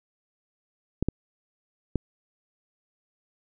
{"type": "clicks", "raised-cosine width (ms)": 3, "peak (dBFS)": -11, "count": 3, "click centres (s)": [1.026, 1.086, 1.957], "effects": []}